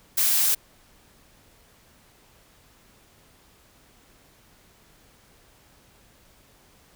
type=noise; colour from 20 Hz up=blue; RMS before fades=-21 dBFS; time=0.17-0.55 s; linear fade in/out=10 ms; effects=pink hiss -57 dBFS RMS until 6.95 s